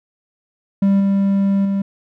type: tone with level steps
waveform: triangle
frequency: 197.1 Hz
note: G3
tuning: 10 cents sharp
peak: -9 / -11 / -14 dBFS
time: 0.82-1.82 s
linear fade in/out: 5 ms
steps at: 1 / 1.65 s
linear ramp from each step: 2 ms
effects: none